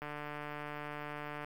click train, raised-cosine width 0.5 ms, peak -27 dBFS, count 212, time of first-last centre 0.02-1.446 s, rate 148 Hz, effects 9-bit

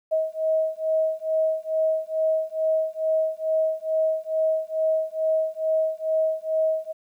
sine beating tone pair, 634 / 636.3 Hz, D#5 / D#5, +32 / +39 cents, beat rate 2.3 Hz, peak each -24 / -24 dBFS, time 0.11-6.93 s, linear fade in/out 20 ms, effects 10-bit

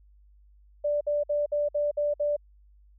sine tone bursts, 587.3 Hz, D5, in tune, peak -23 dBFS, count 7, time 0.84-2.366 s, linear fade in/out 10 ms, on 170 ms, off 56 ms, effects added 50 Hz sine -54 dBFS peak until 2.98 s

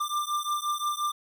square beating tone pair, 1187 / 1192.7 Hz, D6 / D6, +18 / +26 cents, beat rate 5.7 Hz, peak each -31 / -31 dBFS, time 0-1.12 s, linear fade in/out 10 ms, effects none

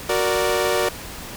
sawtooth chord, Gb augmented, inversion none, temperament equal, 370 / 466.2 / 587.3 Hz, Gb4 / Bb4 / D5, 0 / 0 / 0 cents, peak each -19 dBFS, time 0.09-0.89 s, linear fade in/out 5 ms, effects pink hiss -35 dBFS RMS until 1.36 s

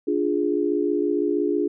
sine chord, D diminished, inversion none, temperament equal, 293.7 / 349.2 / 415.3 Hz, D4 / F4 / Ab4, 0 / 0 / 0 cents, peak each -24 dBFS, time 0.07-1.68 s, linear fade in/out 10 ms, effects none

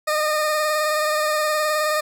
20% pulse tone with vibrato, 611 Hz, D#5, 32 cents flat, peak -14 dBFS, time 0.07-2.01 s, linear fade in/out 10 ms, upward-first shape sine, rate 19 Hz, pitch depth 23 cents each way, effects none

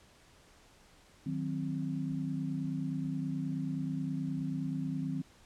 sine chord, C diminished, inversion first, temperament equal, 155.56 / 185 / 261.6 Hz, Eb3 / Gb3 / C4, 0 / 0 / 0 cents, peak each -36 / -39 / -36 dBFS, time 1.26-5.22 s, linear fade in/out 5 ms, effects pink hiss -61 dBFS RMS until 5.45 s + low-pass 9000 Hz 12 dB/octave

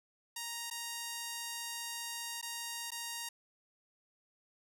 5% pulse tone with dropouts, 935 Hz, A#5, 5 cents sharp, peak -27 dBFS, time 0.36-3.29 s, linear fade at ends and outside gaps 5 ms, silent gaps 0.701-0.71 / 2.414-2.426 / 2.906-2.917 s, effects none

